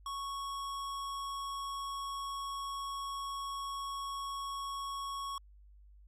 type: tone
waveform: square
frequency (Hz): 1107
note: C#6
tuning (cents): -3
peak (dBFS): -38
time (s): 0.06-5.38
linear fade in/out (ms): 2
effects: added 50 Hz sine -55 dBFS peak until 6.07 s + low-pass 11000 Hz 12 dB/octave